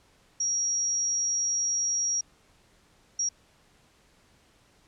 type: tone bursts at uneven times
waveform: sine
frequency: 5670 Hz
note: F8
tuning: 25 cents sharp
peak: -24 dBFS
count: 2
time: 0.4-2.21 / 3.19-3.29 s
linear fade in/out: 5 ms
effects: pink hiss -62 dBFS RMS until 4.87 s + low-pass 9000 Hz 12 dB/octave